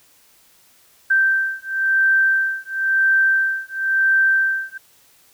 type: beating tone pair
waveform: sine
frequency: 1563 / 1563.97 Hz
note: G6 / G6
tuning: -6 / -4 cents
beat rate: 0.97 Hz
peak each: -18 dBFS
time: 1.1-4.78 s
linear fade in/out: 10 ms
effects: white hiss -54 dBFS RMS until 5.33 s